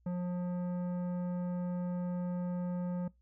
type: tone with tanh clipping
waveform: sine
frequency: 178.2 Hz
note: F3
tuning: 35 cents sharp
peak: -34 dBFS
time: 0.06-3.08 s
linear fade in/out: 5 ms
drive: 12 dB
effects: noise-tail reverb RT60 0.2 s tail -23 dB re dry + added 60 Hz sine -65 dBFS peak until 3.21 s

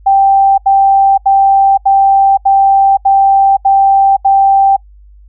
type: tone bursts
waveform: sine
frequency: 784 Hz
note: G5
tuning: in tune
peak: -4 dBFS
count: 8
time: 0.06-4.766 s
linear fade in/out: 10 ms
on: 520 ms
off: 78 ms
effects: noise-tail reverb RT60 0.1 s tail -24 dB re dry + added 50 Hz sine -36 dBFS peak until 5.28 s

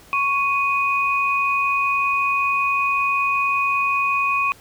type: tone pair together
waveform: sine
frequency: 1105.7 / 2489 Hz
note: C#6 / D#7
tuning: -5 / 0 cents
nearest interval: octave + major second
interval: 1405 cents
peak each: -20 dBFS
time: 0.13-4.52 s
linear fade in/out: 0 ms
effects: pink hiss -48 dBFS RMS until 4.6 s

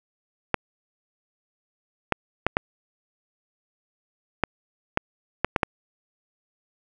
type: clicks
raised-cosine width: 0.5 ms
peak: -4 dBFS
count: 9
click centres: 0.543 / 2.123 / 2.466 / 2.569 / 4.437 / 4.974 / 5.446 / 5.562 / 5.632 s
effects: none

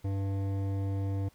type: tone with hard clipping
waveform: sine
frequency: 98 Hz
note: G2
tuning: in tune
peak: -31 dBFS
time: 0.04-1.29 s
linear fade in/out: 10 ms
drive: 13 dB
effects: pink hiss -64 dBFS RMS until 1.34 s

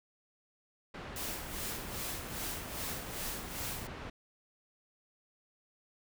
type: low-pass noise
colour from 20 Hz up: pink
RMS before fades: -44 dBFS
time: 0.94-4.1 s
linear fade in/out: 5 ms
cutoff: 2800 Hz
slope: 12 dB/octave
type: noise with tremolo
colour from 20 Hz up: white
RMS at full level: -39 dBFS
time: 1.16-3.87 s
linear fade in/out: 2 ms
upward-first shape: sine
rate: 2.5 Hz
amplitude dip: 70%
effects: none

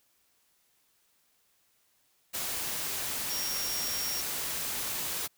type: tone in noise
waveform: sine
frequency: 5588 Hz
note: F8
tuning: in tune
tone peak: -34 dBFS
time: 3.29-4.22 s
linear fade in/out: 20 ms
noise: white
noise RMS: -34 dBFS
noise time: 2.33-5.28 s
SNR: -3 dB
effects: white hiss -70 dBFS RMS until 5.37 s

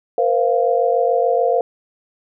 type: tone cluster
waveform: sine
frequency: 471.1 / 518 / 695 Hz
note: A#4 / C5 / F5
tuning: +18 / -17 / -9 cents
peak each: -18 dBFS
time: 0.18-1.61 s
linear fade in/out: 2 ms
effects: none

